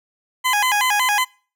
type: tone with vibrato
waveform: 20% pulse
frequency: 918 Hz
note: A#5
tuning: 27 cents flat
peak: -11 dBFS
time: 0.44-1.25 s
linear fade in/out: 20 ms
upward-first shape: square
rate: 5.4 Hz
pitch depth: 180 cents each way
effects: noise-tail reverb RT60 0.4 s tail -25 dB re dry